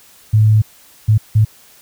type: tone bursts at uneven times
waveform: sine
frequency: 108 Hz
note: A2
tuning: 32 cents flat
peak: -7 dBFS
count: 3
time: 0.33-0.62 / 1.08-1.18 / 1.35-1.45 s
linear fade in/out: 10 ms
effects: white hiss -46 dBFS RMS until 1.81 s